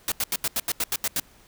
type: noise bursts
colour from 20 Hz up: white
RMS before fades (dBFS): -25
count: 10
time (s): 0.08-1.199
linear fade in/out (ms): 2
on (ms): 39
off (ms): 81
effects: pink hiss -55 dBFS RMS until 1.47 s